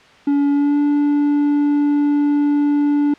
triangle tone with pitch glide, 284.5 to 290.6 Hz, C#4 to D4, +45 to -18 cents, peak -11 dBFS, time 0.27-3.14 s, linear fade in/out 5 ms, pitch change +37 cents, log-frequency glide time 0.51-0.79 s, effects white hiss -46 dBFS RMS until 3.18 s + low-pass 3000 Hz 12 dB/octave

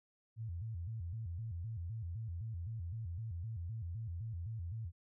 sine tone with vibrato, 98 Hz, G2, in tune, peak -39 dBFS, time 0.36-4.92 s, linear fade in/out 50 ms, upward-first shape square, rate 3.9 Hz, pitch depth 240 cents each way, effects none

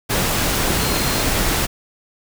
sine tone in noise, 4186 Hz, C8, in tune, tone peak -30 dBFS, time 0.8-1.23 s, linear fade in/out 20 ms, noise pink, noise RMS -19 dBFS, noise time 0.09-1.67 s, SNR -14 dB, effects none

